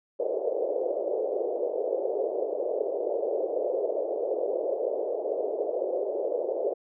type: band-pass noise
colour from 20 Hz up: white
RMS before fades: -29 dBFS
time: 0.19-6.74 s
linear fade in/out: 10 ms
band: 390 to 600 Hz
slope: 48 dB/octave
effects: none